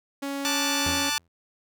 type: tone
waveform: sawtooth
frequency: 278.5 Hz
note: C#4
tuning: 8 cents sharp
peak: -25 dBFS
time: 0.22-1.1 s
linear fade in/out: 10 ms
type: chord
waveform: 10% pulse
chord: D major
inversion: second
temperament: just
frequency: 881 / 1174.7 / 1468.3 Hz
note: A5 / D6 / F#6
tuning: +2 / 0 / -14 cents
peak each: -20 / -22 / -23 dBFS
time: 0.45-1.18 s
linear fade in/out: 0 ms
type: tone with exponential decay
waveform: sawtooth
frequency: 85 Hz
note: F2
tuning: 46 cents flat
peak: -24 dBFS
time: 0.86-1.28 s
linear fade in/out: 5 ms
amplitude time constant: 91 ms
effects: none